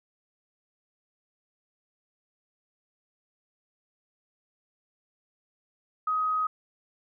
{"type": "tone", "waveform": "sine", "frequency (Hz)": 1259, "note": "D#6", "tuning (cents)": 20, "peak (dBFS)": -24, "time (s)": [6.07, 6.47], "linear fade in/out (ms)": 5, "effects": []}